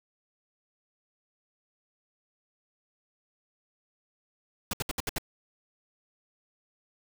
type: noise bursts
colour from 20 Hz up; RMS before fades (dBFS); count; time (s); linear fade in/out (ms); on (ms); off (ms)
pink; -31; 6; 4.71-5.183; 2; 23; 67
effects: none